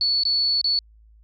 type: tone with dropouts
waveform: sine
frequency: 4433 Hz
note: C#8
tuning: 1 cent flat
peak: -18 dBFS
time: 0.01-0.79 s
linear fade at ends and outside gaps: 1 ms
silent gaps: 0.235-0.252 / 0.614-0.643 s
effects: added 54 Hz sine -49 dBFS peak until 1.23 s